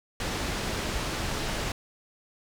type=low-pass noise; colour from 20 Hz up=pink; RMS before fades=-31 dBFS; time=0.2-1.72 s; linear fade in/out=2 ms; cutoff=6900 Hz; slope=12 dB/octave; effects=none